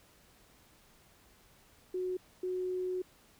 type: tone bursts at uneven times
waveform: sine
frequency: 367.1 Hz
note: F#4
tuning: 14 cents flat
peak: -32 dBFS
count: 2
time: 1.94-2.17 / 2.43-3.02 s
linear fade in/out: 5 ms
effects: pink hiss -63 dBFS RMS until 3.39 s